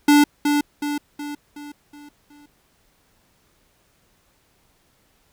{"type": "tone with echo", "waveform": "square", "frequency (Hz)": 292.1, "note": "D4", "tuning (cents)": -9, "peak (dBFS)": -11, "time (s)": [0.08, 0.24], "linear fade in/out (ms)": 5, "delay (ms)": 370, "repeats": 6, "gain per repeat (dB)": -6, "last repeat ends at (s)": 2.46, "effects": ["pink hiss -62 dBFS RMS until 5.32 s"]}